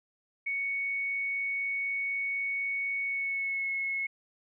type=tone with pitch glide; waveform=sine; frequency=2224 to 2183 Hz; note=C#7 to C#7; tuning=+5 to -27 cents; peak=-29 dBFS; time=0.46-4.07 s; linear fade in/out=10 ms; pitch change=-32 cents; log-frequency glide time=3.04-3.7 s; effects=none